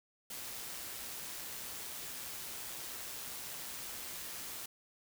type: noise with amplitude modulation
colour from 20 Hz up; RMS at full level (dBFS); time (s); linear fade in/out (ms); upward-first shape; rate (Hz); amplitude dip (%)
white; -43; 0.3-4.66; 5; sine; 125; 25
effects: none